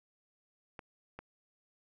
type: clicks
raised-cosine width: 0.5 ms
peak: -29 dBFS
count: 2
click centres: 0.792 / 1.19 s
effects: none